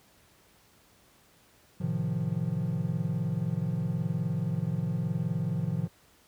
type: chord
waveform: triangle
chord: F dominant seventh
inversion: first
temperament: equal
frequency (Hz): 110 / 130.81 / 155.56 / 174.61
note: A2 / C3 / Eb3 / F3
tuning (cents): 0 / 0 / 0 / 0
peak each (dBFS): -33 / -32 / -30 / -30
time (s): 1.8-5.88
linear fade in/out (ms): 10
effects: pink hiss -61 dBFS RMS until 6.27 s + high-pass 60 Hz 12 dB/octave